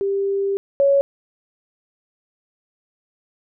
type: tone pair in turn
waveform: sine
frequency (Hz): 395.1 / 556.9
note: G4 / C#5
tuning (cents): +14 / +8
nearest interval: tritone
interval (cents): 594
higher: second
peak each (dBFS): -18 / -12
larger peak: second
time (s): 0.01-0.57 / 0.8-1.01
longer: first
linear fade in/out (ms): 0
effects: none